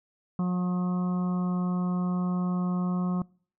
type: harmonic tone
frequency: 180.1 Hz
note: F#3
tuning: 46 cents flat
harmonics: 1 / 2 / 3 / 4 / 5 / 6 / 7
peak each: -24 / -41 / -45 / -43 / -50 / -41 / -45 dBFS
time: 0.39-3.22 s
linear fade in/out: 2 ms
effects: noise-tail reverb RT60 0.5 s tail -26 dB re dry